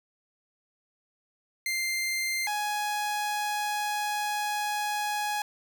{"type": "tone pair in turn", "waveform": "sawtooth", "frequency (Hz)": [2093, 834.7], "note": ["C7", "G#5"], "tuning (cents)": [0, 9], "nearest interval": "octave + major third", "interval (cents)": 1591, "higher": "first", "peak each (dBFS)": -24, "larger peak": "neither", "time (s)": [[1.66, 2.47], [2.47, 5.42]], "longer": "second", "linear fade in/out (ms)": 2, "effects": []}